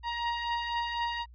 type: beating tone pair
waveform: sawtooth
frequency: 940 / 944 Hz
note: A#5 / A#5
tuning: +14 / +22 cents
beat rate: 4 Hz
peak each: -33 / -27 dBFS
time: 0.03-1.26 s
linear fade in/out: 50 ms
effects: added 60 Hz sine -49 dBFS peak until 1.34 s + resampled to 11025 Hz